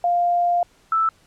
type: tone pair in turn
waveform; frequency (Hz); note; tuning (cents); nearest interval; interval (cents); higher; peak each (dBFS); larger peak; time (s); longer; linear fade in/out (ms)
sine; 700 / 1319.1; F5 / E6; +4 / +1; major seventh; 1097; second; -16; neither; 0.04-0.63 / 0.92-1.09; first; 2
effects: pink hiss -57 dBFS RMS until 1.26 s + low-pass 10000 Hz 12 dB/octave